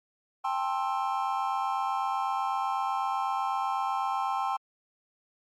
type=chord; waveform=triangle; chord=A minor seventh; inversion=third; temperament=just; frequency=792 / 880 / 1056 / 1320 Hz; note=G5 / A5 / C6 / E6; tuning=+18 / 0 / +16 / +2 cents; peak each=-29 / -33 / -30 / -34 dBFS; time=0.44-4.57 s; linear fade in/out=10 ms; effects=Opus 48 kbps